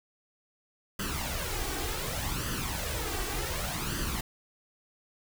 pink noise with flanger, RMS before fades -33 dBFS, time 0.99-4.21 s, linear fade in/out 5 ms, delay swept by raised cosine 0.64 to 2.64 ms, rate 0.67 Hz, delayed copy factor +0.65, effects none

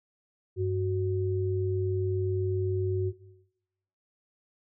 sine tone pair together, 98.04 / 370.4 Hz, G2 / F#4, +1 / +2 cents, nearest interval octave + major seventh, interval 2301 cents, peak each -28 dBFS, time 0.56-3.13 s, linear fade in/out 50 ms, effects noise-tail reverb RT60 0.9 s tail -17 dB re dry

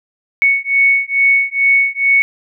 sine beating tone pair, 2217 / 2219.3 Hz, C#7 / C#7, 0 / +1 cents, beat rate 2.3 Hz, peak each -13 dBFS, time 0.42-2.22 s, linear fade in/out 0 ms, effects none

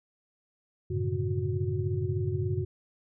sine tone cluster, 94.8 / 111.4 / 138.2 / 150.6 / 366.3 Hz, F#2 / A2 / C#3 / D3 / F#4, +43 / +22 / -5 / +44 / -17 cents, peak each -31 / -32 / -34 / -39 / -34 dBFS, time 0.9-2.65 s, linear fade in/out 10 ms, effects none

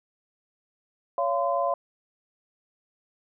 sine tone cluster, 560 / 688 / 1027 Hz, C#5 / F5 / C6, +18 / -26 / -33 cents, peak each -27 / -26 / -28 dBFS, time 1.18-1.74 s, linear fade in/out 2 ms, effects none

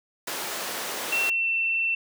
pink high-pass noise, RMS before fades -32 dBFS, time 0.27-1.3 s, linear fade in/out 5 ms, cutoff 430 Hz, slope 12 dB/octave
sine tone with pitch glide, 2714 to 2689 Hz, E7 to E7, +50 to +34 cents, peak -22 dBFS, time 1.12-1.95 s, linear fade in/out 5 ms, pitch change -16 cents, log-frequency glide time 1.26-1.47 s
effects none

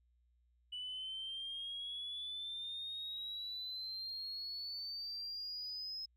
sine exponential sweep, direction up, 2960 to 5150 Hz, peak -40 dBFS, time 0.72-6.06 s, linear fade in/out 10 ms, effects tanh soft clip ceiling -37 dBFS + added 60 Hz sine -70 dBFS peak until 6.16 s

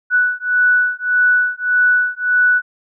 sine beating tone pair, 1480 / 1481.7 Hz, F#6 / F#6, 0 / +2 cents, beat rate 1.7 Hz, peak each -15 dBFS, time 0.1-2.62 s, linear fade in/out 50 ms, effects none

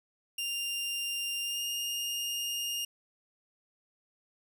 sawtooth tone with pitch glide, 2794 to 2830 Hz, F7 to F7, 0 to +22 cents, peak -29 dBFS, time 0.38-2.85 s, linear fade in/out 5 ms, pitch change +22 cents, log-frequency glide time 1.43-1.62 s, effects none

